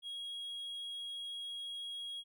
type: tone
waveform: triangle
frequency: 3298 Hz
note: G#7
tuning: 13 cents flat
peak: -39 dBFS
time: 0.02-2.24 s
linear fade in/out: 50 ms
effects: none